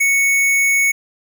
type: tone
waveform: square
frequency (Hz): 2217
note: C#7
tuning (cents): 0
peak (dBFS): -13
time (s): 0-0.92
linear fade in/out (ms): 10
effects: none